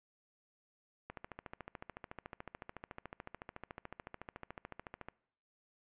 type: click train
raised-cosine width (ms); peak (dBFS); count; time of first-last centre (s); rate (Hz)
0.5; -29; 56; 1.1-5.086; 13.8
effects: noise-tail reverb RT60 0.7 s tail -24 dB re dry + resampled to 8000 Hz